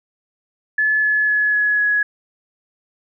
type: tone with pitch steps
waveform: sine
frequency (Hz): 1722 / 1711.1 / 1700.3 / 1689.5 / 1678.8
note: A6 / A6 / G#6 / G#6 / G#6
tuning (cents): -38 / -49 / +40 / +29 / +18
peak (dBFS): -14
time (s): 0.78-2.03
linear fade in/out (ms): 5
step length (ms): 250
effects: none